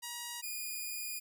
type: tone pair in turn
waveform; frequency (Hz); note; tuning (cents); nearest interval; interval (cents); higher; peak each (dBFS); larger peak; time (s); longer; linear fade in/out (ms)
5% pulse; 955 / 2446; A#5 / D#7; +42 / -30; octave + major third; 1628; second; -28; neither; 0.02-0.42 / 0.42-1.2; second; 20
effects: none